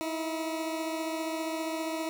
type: beating tone pair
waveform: 20% pulse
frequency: 320 / 335 Hz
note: D#4 / E4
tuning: +49 / +28 cents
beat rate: 15 Hz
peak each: -27 / -35 dBFS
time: 0.01-2.09 s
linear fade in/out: 0 ms
effects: none